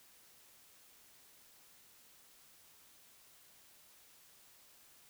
silence, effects white hiss -63 dBFS RMS until 5.09 s

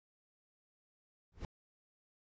brown noise with exponential growth, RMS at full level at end -36 dBFS, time 1.32-1.45 s, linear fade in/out 1 ms, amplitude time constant 28 ms, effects resampled to 16000 Hz

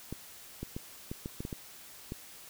clicks, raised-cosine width 3 ms, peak -24 dBFS, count 9, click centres 0.126 / 0.63 / 0.765 / 1.115 / 1.259 / 1.405 / 1.451 / 1.528 / 2.121 s, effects white hiss -51 dBFS RMS until 2.49 s

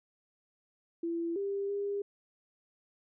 sine tone with pitch steps, 336.3 / 397.9 / 403.3 Hz, E4 / G4 / G4, +35 / +26 / +49 cents, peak -31 dBFS, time 1.03-2.02 s, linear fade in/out 5 ms, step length 330 ms, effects none

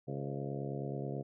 harmonic tone with a mistuned harmonic, 69.3 Hz, C#2, in tune, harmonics 2 / 3 / 4 / 5 / 6 / 7 / 8 / 9 / 10, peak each -39 / -45 / -46 / -46 / -44 / -49 / -48 / -50 / -50 dBFS, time 0.07-1.23 s, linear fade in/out 20 ms, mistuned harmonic 8, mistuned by -67 cents, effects none

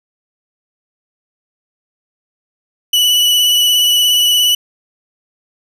40% pulse tone with vibrato, 2959 Hz, F#7, 1 cent flat, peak -8 dBFS, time 2.93-4.55 s, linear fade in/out 5 ms, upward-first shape sine, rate 17 Hz, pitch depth 19 cents each way, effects none

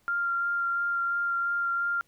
sine tone with vibrato, 1390 Hz, F6, 9 cents flat, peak -25 dBFS, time 0.08-2.01 s, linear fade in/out 0 ms, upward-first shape sine, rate 2.9 Hz, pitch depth 11 cents each way, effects pink hiss -67 dBFS RMS until 2.07 s

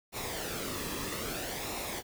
pink noise with flanger, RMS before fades -37 dBFS, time 0.12-2.03 s, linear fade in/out 50 ms, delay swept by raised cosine 0.63 to 1.37 ms, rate 0.61 Hz, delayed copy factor -0.55, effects none

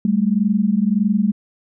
sine tone pair together, 196 / 217.7 Hz, G3 / A3, 0 / -18 cents, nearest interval major second, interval 182 cents, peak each -17 dBFS, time 0.05-1.32 s, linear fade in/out 2 ms, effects none

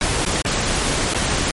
pink noise with dropouts, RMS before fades -20 dBFS, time 0.01-1.51 s, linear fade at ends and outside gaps 1 ms, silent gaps 0.251-0.262 / 0.419-0.449 / 1.137-1.146 s, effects MP3 48 kbps

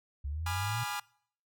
sine exponential sweep, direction up, 68 to 121 Hz, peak -33 dBFS, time 0.24-0.84 s, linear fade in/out 10 ms
sawtooth chord, G# diminished seventh, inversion none, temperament equal with one note detuned, 830.6 / 987.8 / 1202.1 / 1396.9 Hz, G#5 / B5 / D6 / F6, 0 / 0 / +40 / 0 cents, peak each -34 / -37 / -37 / -37 dBFS, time 0.46-1 s, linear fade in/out 5 ms
effects noise-tail reverb RT60 0.6 s tail -24 dB re dry

